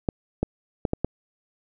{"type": "clicks", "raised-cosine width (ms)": 2, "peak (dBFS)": -9, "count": 5, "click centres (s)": [0.088, 0.43, 0.852, 0.934, 1.046], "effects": []}